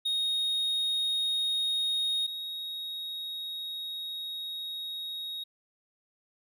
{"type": "tone pair in turn", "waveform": "triangle", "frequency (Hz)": [3731, 3766], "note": ["A#7", "A#7"], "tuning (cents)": [1, 17], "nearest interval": "unison", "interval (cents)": 16, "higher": "second", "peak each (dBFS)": [-25, -33], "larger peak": "first", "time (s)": [[0.05, 2.27], [2.27, 5.44]], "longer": "second", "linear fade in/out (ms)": 10, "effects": []}